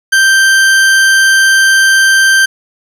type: tone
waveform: 40% pulse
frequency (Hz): 1567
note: G6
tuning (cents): -1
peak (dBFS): -4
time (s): 0.12-2.46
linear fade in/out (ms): 10
effects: low-pass 12000 Hz 12 dB/octave + 7-bit